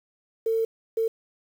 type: tone bursts at uneven times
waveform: sine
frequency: 450.2 Hz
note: A4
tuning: 40 cents sharp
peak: -21 dBFS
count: 2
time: 0.46-0.65 / 0.97-1.08 s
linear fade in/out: 5 ms
effects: 8-bit